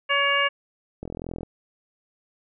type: harmonic tone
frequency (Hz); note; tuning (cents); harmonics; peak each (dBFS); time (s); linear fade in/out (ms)
563; C#5; +27; 1 / 2 / 3 / 4 / 5; -28 / -25 / -25 / -25 / -25; 0.09-0.49; 20
type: click train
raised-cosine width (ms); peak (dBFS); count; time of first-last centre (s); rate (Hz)
2; -20; 18; 1.03-1.432; 42.3
effects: none